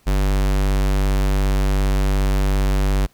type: tone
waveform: square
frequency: 48.66 Hz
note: G1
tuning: 12 cents flat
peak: -16 dBFS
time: 0.06-3.07 s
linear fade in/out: 20 ms
effects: pink hiss -57 dBFS RMS until 3.13 s